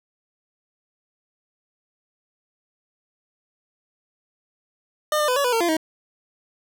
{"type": "tone with pitch steps", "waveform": "25% pulse", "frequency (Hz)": [606, 600, 502, 565, 493.3, 455.6, 344.3, 316.7], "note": ["D#5", "D5", "B4", "C#5", "B4", "A#4", "F4", "D#4"], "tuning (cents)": [-46, 37, 28, 33, -2, -40, -25, 31], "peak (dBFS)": -15, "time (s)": [5.12, 5.768], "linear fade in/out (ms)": 2, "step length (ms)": 81, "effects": []}